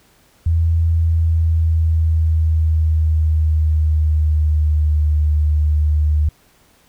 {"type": "tone with pitch glide", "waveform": "sine", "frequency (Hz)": [82.41, 75.57], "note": ["E2", "D#2"], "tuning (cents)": [0, -50], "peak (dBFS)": -12, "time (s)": [0.46, 6.29], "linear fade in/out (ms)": 5, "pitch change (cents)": -150, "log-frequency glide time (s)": [0.88, 5.09], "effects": ["pink hiss -54 dBFS RMS until 6.88 s"]}